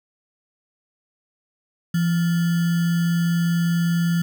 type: tone with sample-and-hold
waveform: sine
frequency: 169.9 Hz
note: F3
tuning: 47 cents flat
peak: -17 dBFS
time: 1.94-4.22 s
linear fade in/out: 5 ms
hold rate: 1575 Hz
effects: none